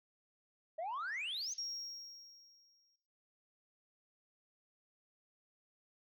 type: exponential sweep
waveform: sine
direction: up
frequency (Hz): 612 to 6645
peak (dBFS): -36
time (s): 0.78-1.54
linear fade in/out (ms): 10
type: tone with exponential decay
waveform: triangle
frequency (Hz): 5588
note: F8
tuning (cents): 0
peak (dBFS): -34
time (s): 1.58-2.96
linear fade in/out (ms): 5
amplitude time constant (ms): 300
effects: noise-tail reverb RT60 0.8 s tail -18 dB re dry + tanh soft clip ceiling -36 dBFS